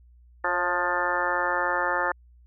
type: harmonic tone with a mistuned harmonic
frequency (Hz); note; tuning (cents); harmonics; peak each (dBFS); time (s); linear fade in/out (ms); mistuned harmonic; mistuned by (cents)
176.7; F3; +21; 2 / 3 / 4 / 5 / 6 / 7 / 8 / 9 / 10; -36 / -31 / -35 / -29 / -33 / -31 / -31 / -36 / -29; 0.44-2.12; 5; 3; +32
effects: added 60 Hz sine -51 dBFS peak until 2.46 s